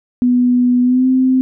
sine tone with pitch glide, 246.9 to 259 Hz, B3 to C4, 0 to -17 cents, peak -9 dBFS, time 0.22-1.41 s, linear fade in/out 0 ms, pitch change +83 cents, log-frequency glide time 0.82-1.07 s, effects none

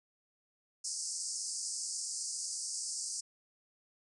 white band-pass noise, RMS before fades -39 dBFS, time 0.84-3.21 s, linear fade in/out 10 ms, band 4700 to 9300 Hz, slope 96 dB/octave, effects none

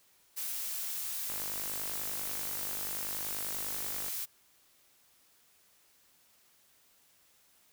blue noise, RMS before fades -37 dBFS, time 0.36-4.26 s, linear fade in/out 20 ms
click train, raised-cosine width 0.5 ms, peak -29 dBFS, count 141, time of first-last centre 1.3-4.083 s, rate 50.3 Hz
effects white hiss -66 dBFS RMS until 7.72 s

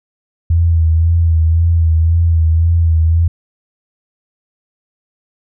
sine tone with vibrato, 82.41 Hz, E2, in tune, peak -8 dBFS, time 0.5-3.28 s, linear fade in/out 5 ms, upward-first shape sine, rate 1.9 Hz, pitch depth 41 cents each way, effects none

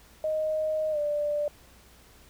sine tone with pitch glide, 622.3 to 590.1 Hz, D#5 to D5, 0 to +8 cents, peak -25 dBFS, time 0.24-1.48 s, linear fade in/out 2 ms, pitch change -92 cents, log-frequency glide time 0.91-0.98 s, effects added 60 Hz sine -58 dBFS peak until 2.29 s + pink hiss -56 dBFS RMS until 2.29 s

